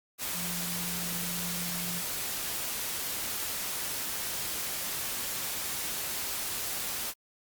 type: tone in noise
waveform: sine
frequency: 174.61 Hz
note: F3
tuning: in tune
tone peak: -38 dBFS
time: 0.33-2.03 s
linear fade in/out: 50 ms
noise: white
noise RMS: -34 dBFS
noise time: 0.18-7.14 s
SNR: -7 dB
effects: Opus 48 kbps